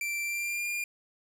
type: tone with pitch glide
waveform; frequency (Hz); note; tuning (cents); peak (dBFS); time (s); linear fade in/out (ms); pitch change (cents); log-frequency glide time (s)
45% pulse; 2349 to 2407; D7 to D7; 0 to +42; -30; 0.01-0.84; 2; +42; 0.23-0.67
effects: none